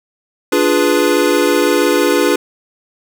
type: chord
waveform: square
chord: D diminished seventh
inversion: none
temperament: equal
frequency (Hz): 293.7 / 349.2 / 415.3 / 493.9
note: D4 / F4 / Ab4 / Cb5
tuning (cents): 0 / 0 / 0 / 0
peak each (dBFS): -17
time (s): 0.52-2.36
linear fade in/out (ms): 5
effects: none